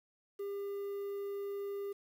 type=tone with quantisation; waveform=triangle; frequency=400.8 Hz; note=G4; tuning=38 cents sharp; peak=-35 dBFS; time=0.39-1.93 s; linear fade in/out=10 ms; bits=10; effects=none